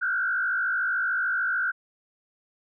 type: tone with frequency modulation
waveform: sine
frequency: 1485 Hz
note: F#6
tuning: 6 cents sharp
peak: -23 dBFS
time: 0.01-1.72 s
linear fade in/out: 20 ms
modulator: 53.5 Hz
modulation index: 1.6
effects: none